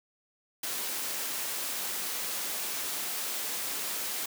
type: high-pass noise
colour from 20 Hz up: white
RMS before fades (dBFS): -34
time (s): 0.63-4.26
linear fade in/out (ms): 5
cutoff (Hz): 220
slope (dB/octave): 12
effects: none